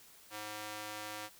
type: tone with high-pass filter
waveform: square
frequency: 105.9 Hz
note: G#2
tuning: 34 cents sharp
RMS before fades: -44 dBFS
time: 0.3-1.3 s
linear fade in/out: 50 ms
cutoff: 630 Hz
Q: 0.54
effects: white hiss -59 dBFS RMS until 1.39 s